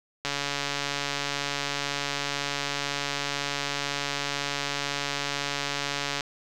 click train, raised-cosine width 0.2 ms, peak -11 dBFS, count 847, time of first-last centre 0.25-6.208 s, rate 142 Hz, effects none

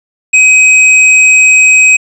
square tone, 2527 Hz, D#7, 26 cents sharp, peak -3 dBFS, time 0.33-1.97 s, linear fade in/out 10 ms, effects resampled to 24000 Hz + 7-bit

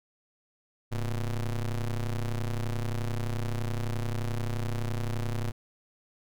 square ring-modulated tone, 61.2 Hz, B1, 15 cents flat, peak -26 dBFS, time 0.91-5.52 s, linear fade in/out 20 ms, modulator 45.4 Hz, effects none

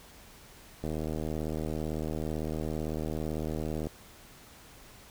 click train, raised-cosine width 2 ms, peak -21 dBFS, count 237, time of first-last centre 0.84-3.87 s, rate 77.9 Hz, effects pink hiss -53 dBFS RMS until 5.1 s

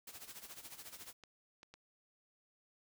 white noise with tremolo, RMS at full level -49 dBFS, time 0.07-1.13 s, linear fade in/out 5 ms, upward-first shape sine, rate 14 Hz, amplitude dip 75%
clicks, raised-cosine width 0.2 ms, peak -37 dBFS, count 3, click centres 1.237 / 1.631 / 1.74 s
effects none

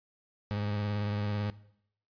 30% pulse tone with vibrato, 103.4 Hz, G#2, 7 cents flat, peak -28 dBFS, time 0.51-1.5 s, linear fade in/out 0 ms, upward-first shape triangle, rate 18 Hz, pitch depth 43 cents each way, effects noise-tail reverb RT60 0.7 s tail -19 dB re dry + resampled to 11025 Hz

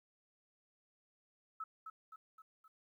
sine tone with echo, 1301 Hz, E6, 23 cents flat, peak -40 dBFS, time 1.6-1.64 s, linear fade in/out 5 ms, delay 260 ms, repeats 4, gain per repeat -5 dB, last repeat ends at 2.68 s, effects 13-bit

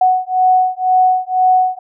sine beating tone pair, 740 / 742 Hz, F#5 / F#5, 0 / +5 cents, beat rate 2 Hz, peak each -13 dBFS, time 0.01-1.79 s, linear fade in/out 5 ms, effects none

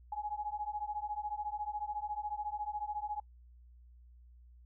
sine beating tone pair, 830.6 / 844.6 Hz, G#5 / G#5, 0 / +29 cents, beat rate 14 Hz, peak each -39 / -39 dBFS, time 0.12-3.2 s, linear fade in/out 5 ms, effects noise-tail reverb RT60 0.1 s tail -26 dB re dry + added 60 Hz sine -55 dBFS peak until 4.65 s

